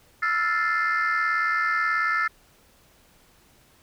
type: chord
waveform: sine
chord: F major seventh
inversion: third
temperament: equal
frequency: 1318.5 / 1396.9 / 1760 / 2093 Hz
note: E6 / F6 / A6 / C7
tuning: 0 / 0 / 0 / 0 cents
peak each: -24 / -27 / -24 / -28 dBFS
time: 0.22-2.28 s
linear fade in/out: 10 ms
effects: tanh soft clip ceiling -16 dBFS + pink hiss -58 dBFS RMS until 3.82 s